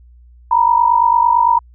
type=tone pair together; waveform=sine; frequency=929 / 977.9 Hz; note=A#5 / B5; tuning=-6 / -17 cents; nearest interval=minor second; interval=89 cents; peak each=-12 dBFS; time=0.51-1.59 s; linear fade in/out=5 ms; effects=added 60 Hz sine -41 dBFS peak until 1.74 s